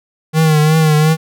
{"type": "tone with vibrato", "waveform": "square", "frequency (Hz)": 155.56, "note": "D#3", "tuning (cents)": 0, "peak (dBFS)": -9, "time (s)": [0.33, 1.17], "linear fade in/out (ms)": 50, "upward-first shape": "triangle", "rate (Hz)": 2.8, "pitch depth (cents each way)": 59, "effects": []}